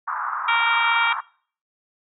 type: band-pass noise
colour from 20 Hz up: white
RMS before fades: -27 dBFS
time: 0.07-1.21 s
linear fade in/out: 10 ms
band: 910 to 1400 Hz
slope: 48 dB/octave
type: harmonic tone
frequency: 464.1 Hz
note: A#4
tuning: 8 cents flat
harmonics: 2 / 3 / 4 / 5 / 6 / 7 / 8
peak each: -24 / -23 / -29 / -22 / -32 / -29 / -35 dBFS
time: 0.48-1.13 s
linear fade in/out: 5 ms
effects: noise-tail reverb RT60 0.5 s tail -22 dB re dry